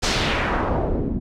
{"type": "noise with low-pass filter sweep", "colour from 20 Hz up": "pink", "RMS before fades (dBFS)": -22, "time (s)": [0.02, 1.2], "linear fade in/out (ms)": 20, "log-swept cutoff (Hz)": [6600, 220], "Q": 1.5, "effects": []}